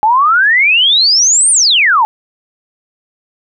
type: exponential two-way sweep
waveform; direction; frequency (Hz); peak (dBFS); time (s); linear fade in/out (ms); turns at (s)
sine; up then down; 830.6 to 9320 to 830.6; -6; 0.03-2.05; 0; 1.51
effects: none